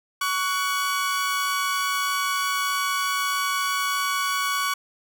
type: tone pair together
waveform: sawtooth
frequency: 1125.4 / 1480 Hz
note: C#6 / F#6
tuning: +26 / 0 cents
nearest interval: perfect fourth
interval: 474 cents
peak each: -20 / -25 dBFS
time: 0.21-4.74 s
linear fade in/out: 5 ms
effects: none